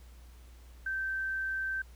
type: tone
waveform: sine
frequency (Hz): 1555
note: G6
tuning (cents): -14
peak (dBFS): -31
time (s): 0.86-1.82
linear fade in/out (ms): 5
effects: added 60 Hz sine -50 dBFS peak until 1.95 s + pink hiss -62 dBFS RMS until 1.95 s